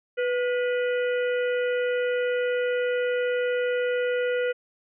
harmonic tone with a mistuned harmonic, 493.9 Hz, B4, in tune, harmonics 1 / 3 / 4 / 5 / 6, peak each -23 / -32 / -37 / -40 / -42 dBFS, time 0.17-4.53 s, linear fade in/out 20 ms, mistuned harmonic 3, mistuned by -52 cents, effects none

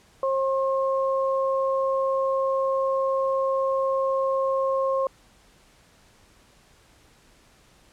sine tone pair together, 536 / 1072 Hz, C5 / C6, +42 / +42 cents, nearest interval octave, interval 1200 cents, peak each -22 / -27 dBFS, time 0.23-5.07 s, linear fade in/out 2 ms, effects pink hiss -57 dBFS RMS until 7.92 s + low-pass 10000 Hz 12 dB/octave

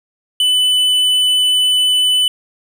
sine tone with tanh clipping, 2998 Hz, F#7, 22 cents sharp, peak -12 dBFS, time 0.4-2.28 s, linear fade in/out 2 ms, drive 9 dB, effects none

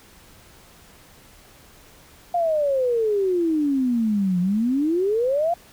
sine exponential two-way sweep, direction down then up, 711 to 174.61 to 711 Hz, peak -18 dBFS, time 2.34-5.54 s, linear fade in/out 5 ms, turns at 4.4 s, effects pink hiss -50 dBFS RMS until 5.72 s

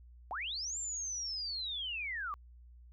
sine linear two-way sweep, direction up then down, 668 to 7430 to 1122 Hz, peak -36 dBFS, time 0.31-2.34 s, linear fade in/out 0 ms, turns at 0.78 s, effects added 60 Hz sine -53 dBFS peak until 2.92 s

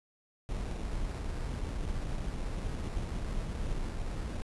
brown noise with sample-and-hold, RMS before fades -35 dBFS, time 0.49-4.42 s, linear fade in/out 0 ms, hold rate 3150 Hz, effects resampled to 24000 Hz

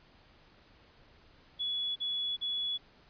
sine tone bursts, 3394 Hz, G#7, 37 cents sharp, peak -31 dBFS, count 3, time 1.59-2.78 s, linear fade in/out 20 ms, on 370 ms, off 40 ms, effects pink hiss -61 dBFS RMS until 3.09 s + resampled to 11025 Hz

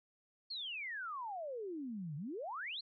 sine exponential two-way sweep, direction down then up, 4435 to 138.59 to 4435 Hz, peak -40 dBFS, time 0.5-2.81 s, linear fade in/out 10 ms, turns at 2.16 s, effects none

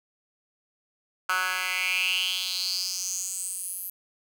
10% pulse tone with high-pass filter sweep, 184.6 Hz, F#3, 4 cents flat, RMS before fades -29 dBFS, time 1.29-3.9 s, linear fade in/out 5 ms, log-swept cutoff 1400 to 12000 Hz, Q 5.7, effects none

